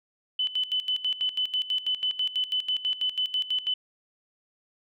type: tone with tremolo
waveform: sine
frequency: 3014 Hz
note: F#7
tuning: 31 cents sharp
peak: -23 dBFS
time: 0.39-3.74 s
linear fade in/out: 5 ms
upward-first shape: square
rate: 6.1 Hz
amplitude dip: 80%
effects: none